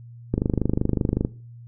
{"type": "click train", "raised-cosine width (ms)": 3, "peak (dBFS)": -8, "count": 24, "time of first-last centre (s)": [0.34, 1.249], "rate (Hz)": 25.3, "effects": ["noise-tail reverb RT60 0.4 s tail -19 dB re dry", "added 118 Hz sine -40 dBFS peak until 1.67 s"]}